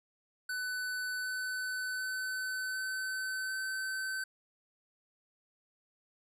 square tone with pitch steps, 1500 / 1508.7 / 1517.4 / 1526.2 / 1535.1 Hz, F#6 / F#6 / F#6 / G6 / G6, +23 / +33 / +43 / -47 / -37 cents, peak -35 dBFS, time 0.49-4.24 s, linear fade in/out 5 ms, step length 750 ms, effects resampled to 32000 Hz

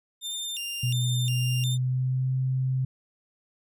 sawtooth tone with vibrato, 3174 Hz, G7, 21 cents sharp, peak -28 dBFS, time 0.21-1.78 s, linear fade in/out 50 ms, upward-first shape square, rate 1.4 Hz, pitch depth 220 cents each way
sine tone with pitch glide, 123.7 to 130.45 Hz, B2 to C3, +3 to -5 cents, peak -23 dBFS, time 0.83-2.85 s, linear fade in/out 5 ms, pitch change +92 cents, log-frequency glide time 1.14-2.32 s
effects none

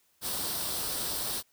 white noise with comb filter, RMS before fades -33 dBFS, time 0.21-1.43 s, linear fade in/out 50 ms, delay 0.22 ms, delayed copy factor +0.55, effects white hiss -69 dBFS RMS until 1.52 s

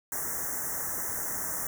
white band-stop noise, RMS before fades -33 dBFS, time 0.12-1.67 s, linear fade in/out 2 ms, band 2000 to 5700 Hz, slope 96 dB/octave, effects none

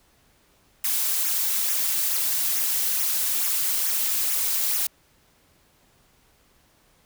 blue noise with flanger, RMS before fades -24 dBFS, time 0.84-4.87 s, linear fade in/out 5 ms, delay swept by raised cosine 0.22 to 4.32 ms, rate 2.3 Hz, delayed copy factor -0.65, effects pink hiss -61 dBFS RMS until 7.05 s

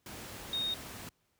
sine tone in noise, 3715 Hz, A#7, 7 cents flat, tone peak -31 dBFS, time 0.53-0.74 s, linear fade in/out 2 ms, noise pink, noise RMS -45 dBFS, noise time 0.06-1.09 s, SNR +11 dB, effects pink hiss -75 dBFS RMS until 1.39 s + high-pass 60 Hz 12 dB/octave

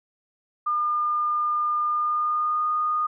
sine tone with pitch glide, 1208 to 1228.4 Hz, D6 to D#6, +48 to -23 cents, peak -21 dBFS, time 0.66-3.07 s, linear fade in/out 10 ms, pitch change +29 cents, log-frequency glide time 1.86-2.68 s, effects none

